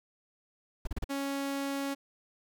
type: noise bursts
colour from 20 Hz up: brown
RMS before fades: -32 dBFS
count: 4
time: 0.85-1.043 s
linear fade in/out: 5 ms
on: 22 ms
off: 35 ms
type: tone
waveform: sawtooth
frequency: 277.2 Hz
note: C#4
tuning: in tune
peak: -28 dBFS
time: 1.09-1.95 s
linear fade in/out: 20 ms
effects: none